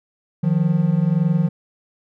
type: tone pair together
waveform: triangle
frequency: 155.56 / 177.12 Hz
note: D#3 / F3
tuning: 0 / +25 cents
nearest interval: major second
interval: 225 cents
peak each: -16 dBFS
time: 0.43-1.49 s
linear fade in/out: 10 ms
effects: none